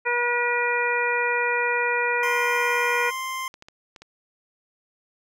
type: harmonic tone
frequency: 482.2 Hz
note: B4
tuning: 41 cents flat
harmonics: 1 / 2 / 3 / 4 / 5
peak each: -27 / -27 / -27 / -27 / -27 dBFS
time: 0.05-3.11 s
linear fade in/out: 20 ms
type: tone with pitch glide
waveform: 25% pulse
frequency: 1040 to 1046.6 Hz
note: C6 to C6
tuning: -11 to 0 cents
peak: -24 dBFS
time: 2.23-3.48 s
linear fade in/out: 2 ms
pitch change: +11 cents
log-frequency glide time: 2.49-2.97 s
type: clicks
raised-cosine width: 0.2 ms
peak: -27 dBFS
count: 5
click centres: 3.541 / 3.624 / 3.685 / 3.962 / 4.02 s
effects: none